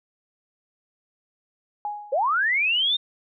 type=tone with exponential decay; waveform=sine; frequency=831 Hz; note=G#5; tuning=1 cent sharp; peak=-24 dBFS; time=1.85-2.41 s; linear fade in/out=1 ms; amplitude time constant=120 ms
type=linear sweep; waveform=sine; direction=up; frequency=489.7 to 3696 Hz; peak=-19 dBFS; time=2.12-2.97 s; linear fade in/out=10 ms
effects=none